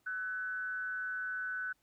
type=tone with frequency modulation; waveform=sine; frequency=1500 Hz; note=F#6; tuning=23 cents sharp; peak=-35 dBFS; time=0.06-1.73 s; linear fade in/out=10 ms; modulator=183 Hz; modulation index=0.41; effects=pink hiss -75 dBFS RMS until 1.82 s + high-pass 60 Hz 12 dB/octave